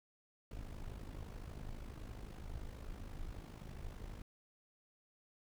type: noise with amplitude modulation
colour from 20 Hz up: brown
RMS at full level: -44 dBFS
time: 0.51-4.22 s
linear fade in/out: 2 ms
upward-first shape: sine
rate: 51.9 Hz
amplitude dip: 70%
effects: none